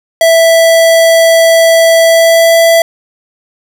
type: tone with pitch glide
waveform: square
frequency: 659.3 to 664.3 Hz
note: E5 to E5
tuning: 0 to +13 cents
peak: -4 dBFS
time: 0.21-2.82 s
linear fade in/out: 2 ms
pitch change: +13 cents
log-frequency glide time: 2.02-2.59 s
effects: none